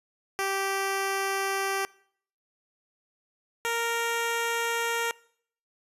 10% pulse tone pair in turn, 390 / 464.7 Hz, G4 / A#4, -9 / -5 cents, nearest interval minor third, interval 304 cents, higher second, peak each -18 dBFS, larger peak neither, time 0.39-1.85 / 3.65-5.11 s, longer neither, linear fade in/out 0 ms, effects noise-tail reverb RT60 0.6 s tail -23 dB re dry + resampled to 32000 Hz

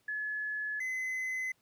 sine / triangle tone pair in turn, 1708 / 2036 Hz, G#6 / C7, +48 / -48 cents, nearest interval minor third, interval 304 cents, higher second, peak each -33 / -31 dBFS, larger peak second, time 0.08-0.8 / 0.8-1.52 s, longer neither, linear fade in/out 5 ms, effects pink hiss -72 dBFS RMS until 1.61 s + high-pass 100 Hz 12 dB/octave

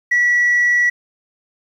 sine tone, 1942 Hz, B6, 30 cents flat, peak -10 dBFS, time 0.11-0.9 s, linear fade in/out 10 ms, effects tanh soft clip ceiling -9 dBFS + 8-bit

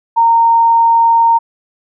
sine tone, 922 Hz, A#5, 19 cents flat, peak -6 dBFS, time 0.16-1.39 s, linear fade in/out 20 ms, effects none

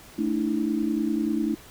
sine chord, A suspended fourth, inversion none, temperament equal with one note detuned, 220 / 293.7 / 323.8 Hz, A3 / D4 / E4, 0 / 0 / -31 cents, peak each -27 dBFS, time 0.18-1.55 s, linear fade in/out 10 ms, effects pink hiss -48 dBFS RMS until 1.7 s

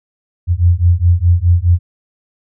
sine beating tone pair, 85 / 89.8 Hz, F2 / F2, -46 / +49 cents, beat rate 4.8 Hz, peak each -11 dBFS, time 0.47-1.79 s, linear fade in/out 50 ms, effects none

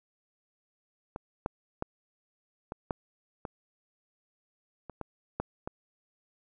clicks, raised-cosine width 1 ms, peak -23 / -16 / -17 / -22 / -16 / -22 / -27 / -22 / -16 / -21 dBFS, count 10, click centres 1.161 / 1.461 / 1.824 / 2.721 / 2.908 / 3.452 / 4.897 / 5.013 / 5.4 / 5.675 s, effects none

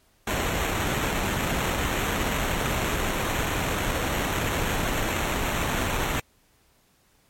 pink noise with sample-and-hold, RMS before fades -26 dBFS, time 0.27-6.2 s, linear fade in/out 5 ms, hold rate 4900 Hz, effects pink hiss -63 dBFS RMS until 7.29 s + MP3 64 kbps

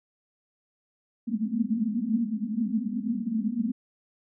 pink band-pass noise, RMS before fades -28 dBFS, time 1.27-3.72 s, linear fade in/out 10 ms, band 210 to 240 Hz, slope 96 dB/octave, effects none

